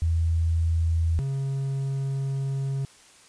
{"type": "tone pair in turn", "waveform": ["sine", "triangle"], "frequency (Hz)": [82.41, 136.18], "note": ["E2", "C#3"], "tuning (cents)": [0, -30], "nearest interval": "major sixth", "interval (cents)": 870, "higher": "second", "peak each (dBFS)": [-20, -23], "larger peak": "first", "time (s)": [[0.02, 1.19], [1.19, 2.85]], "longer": "second", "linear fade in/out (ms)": 0, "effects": ["white hiss -53 dBFS RMS until 3.28 s", "resampled to 22050 Hz"]}